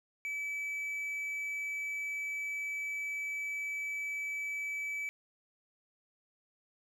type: tone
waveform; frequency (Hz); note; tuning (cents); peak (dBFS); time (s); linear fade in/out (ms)
triangle; 2299; D7; -37; -33; 0.25-5.09; 0
effects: none